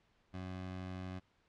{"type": "tone", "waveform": "20% pulse", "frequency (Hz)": 92.5, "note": "F#2", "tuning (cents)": 0, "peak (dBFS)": -37, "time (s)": [0.33, 1.2], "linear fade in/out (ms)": 20, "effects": ["pink hiss -73 dBFS RMS until 1.48 s", "low-pass 4000 Hz 12 dB/octave"]}